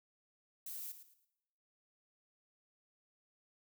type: noise with echo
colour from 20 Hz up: violet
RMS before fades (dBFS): -45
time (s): 0.66-0.92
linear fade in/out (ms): 5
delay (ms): 110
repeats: 3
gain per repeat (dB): -11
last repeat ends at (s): 1.25
effects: noise-tail reverb RT60 0.9 s tail -19 dB re dry